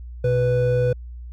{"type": "tone pair together", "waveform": "triangle", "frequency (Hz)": [124.1, 495], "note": ["B2", "B4"], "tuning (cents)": [9, 4], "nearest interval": "2 octaves", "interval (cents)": 2395, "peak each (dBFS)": [-18, -17], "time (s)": [0.24, 0.93], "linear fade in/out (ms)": 5, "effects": ["added 60 Hz sine -33 dBFS peak until 1.32 s"]}